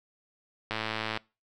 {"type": "click train", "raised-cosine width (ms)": 0.3, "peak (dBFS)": -15, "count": 52, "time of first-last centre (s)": [0.71, 1.174], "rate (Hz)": 110, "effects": ["noise-tail reverb RT60 0.3 s tail -24 dB re dry"]}